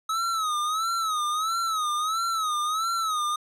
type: tone with vibrato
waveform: square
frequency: 1280 Hz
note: D#6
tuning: 49 cents sharp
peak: -25 dBFS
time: 0.09-3.36 s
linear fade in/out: 5 ms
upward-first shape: sine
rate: 1.5 Hz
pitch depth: 110 cents each way
effects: low-pass 11000 Hz 12 dB/octave